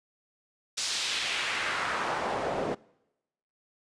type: noise with band-pass filter sweep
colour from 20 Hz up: pink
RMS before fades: -31 dBFS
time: 0.77-2.75 s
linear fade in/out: 10 ms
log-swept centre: 5500 to 440 Hz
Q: 1.4
effects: noise-tail reverb RT60 0.9 s tail -24 dB re dry + resampled to 22050 Hz